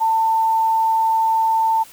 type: tone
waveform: sine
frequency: 894 Hz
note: A5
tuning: 27 cents sharp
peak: -14 dBFS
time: 0-1.84 s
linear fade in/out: 20 ms
effects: white hiss -44 dBFS RMS until 1.92 s